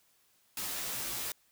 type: noise with comb filter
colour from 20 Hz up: white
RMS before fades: -37 dBFS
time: 0.57-1.32 s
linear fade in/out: 2 ms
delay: 13 ms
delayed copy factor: -1
effects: white hiss -69 dBFS RMS until 1.51 s